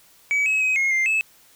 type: tone with pitch steps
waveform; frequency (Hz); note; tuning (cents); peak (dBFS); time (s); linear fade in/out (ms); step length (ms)
sine; 2279 / 2565 / 2530 / 2154 / 2100 / 2603; C#7 / E7 / D#7 / C7 / C7 / E7; +47 / -48 / +28 / +50 / +6 / -22; -15; 0.31-1.21; 0; 150
effects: tanh soft clip ceiling -17 dBFS + white hiss -54 dBFS RMS until 1.55 s